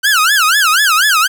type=tone with vibrato; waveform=sawtooth; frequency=1462 Hz; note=F#6; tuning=21 cents flat; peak=-5 dBFS; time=0.03-1.28 s; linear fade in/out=20 ms; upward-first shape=sine; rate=4.1 Hz; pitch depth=290 cents each way; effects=7-bit